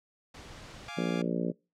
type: noise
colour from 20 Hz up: pink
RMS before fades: -47 dBFS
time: 0.34-0.89 s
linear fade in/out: 5 ms
type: chord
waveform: 15% pulse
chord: D diminished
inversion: first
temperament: equal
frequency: 698.5 / 830.6 / 1174.7 Hz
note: F5 / Ab5 / D6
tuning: 0 / 0 / 0 cents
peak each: -37 dBFS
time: 0.88-1.22 s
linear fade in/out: 5 ms
type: harmonic tone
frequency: 58.5 Hz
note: A#1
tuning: 7 cents sharp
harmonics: 3 / 4 / 5 / 6 / 7 / 8 / 9 / 10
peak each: -32 / -34 / -36 / -38 / -39 / -40 / -41 / -42 dBFS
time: 0.97-1.52 s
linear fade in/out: 10 ms
effects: noise-tail reverb RT60 0.3 s tail -26 dB re dry + low-pass 6000 Hz 12 dB/octave

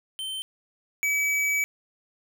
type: tone pair in turn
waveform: square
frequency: 3099 / 2286 Hz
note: G7 / D7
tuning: -21 / -47 cents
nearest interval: perfect fourth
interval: 526 cents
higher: first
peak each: -31 / -23 dBFS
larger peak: second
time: 0.19-0.42 / 1.03-1.64 s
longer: second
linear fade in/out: 0 ms
effects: none

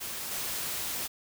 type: noise with level steps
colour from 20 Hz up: white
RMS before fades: -37 / -34 dBFS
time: 0-1.08 s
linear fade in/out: 20 ms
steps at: 0.31 s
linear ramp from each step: 5 ms
effects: none

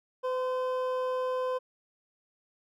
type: tone pair together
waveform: triangle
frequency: 509 / 1029.8 Hz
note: C5 / C6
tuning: -48 / -28 cents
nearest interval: octave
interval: 1220 cents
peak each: -27 / -33 dBFS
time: 0.23-1.59 s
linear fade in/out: 20 ms
effects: none

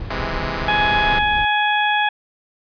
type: noise with tremolo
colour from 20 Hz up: brown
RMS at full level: -27 dBFS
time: 0-1.45 s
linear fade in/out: 2 ms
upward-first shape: triangle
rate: 5.3 Hz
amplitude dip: 25%
type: chord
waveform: 5% pulse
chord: C augmented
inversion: none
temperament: equal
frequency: 130.81 / 164.81 / 207.7 Hz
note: C3 / E3 / G#3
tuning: 0 / 0 / 0 cents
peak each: -16 dBFS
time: 0.1-1.19 s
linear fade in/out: 5 ms
type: harmonic tone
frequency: 838 Hz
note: G#5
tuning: 15 cents sharp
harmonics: 1 / 2 / 3 / 4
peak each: -18 / -20 / -24 / -25 dBFS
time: 0.68-2.09 s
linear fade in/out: 5 ms
effects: resampled to 11025 Hz

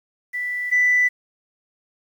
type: tone pair in turn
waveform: sine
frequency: 1975.5 / 1984.2 Hz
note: B6 / B6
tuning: 0 / +8 cents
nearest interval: unison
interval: 8 cents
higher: second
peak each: -23 / -13 dBFS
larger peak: second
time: 0.33-0.71 / 0.71-1.09 s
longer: neither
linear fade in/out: 20 ms
effects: tanh soft clip ceiling -10 dBFS + 8-bit

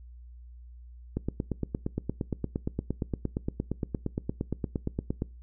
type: click train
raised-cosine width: 3 ms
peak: -16 dBFS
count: 36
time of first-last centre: 1.17-5.221 s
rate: 8.64 Hz
effects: noise-tail reverb RT60 0.3 s tail -23 dB re dry + added 60 Hz sine -45 dBFS peak until 5.42 s

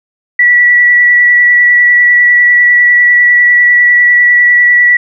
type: tone with vibrato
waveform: sine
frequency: 1948 Hz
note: B6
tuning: 24 cents flat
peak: -3 dBFS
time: 0.39-4.97 s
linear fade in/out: 5 ms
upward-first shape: triangle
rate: 10 Hz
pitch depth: 13 cents each way
effects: none

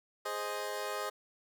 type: chord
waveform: 20% pulse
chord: Ab major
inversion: none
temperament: equal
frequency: 415.3 / 523.3 / 622.3 Hz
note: Ab4 / C5 / Eb5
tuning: 0 / 0 / 0 cents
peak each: -35 / -35 / -35 dBFS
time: 0.25-1.1 s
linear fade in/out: 10 ms
effects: none

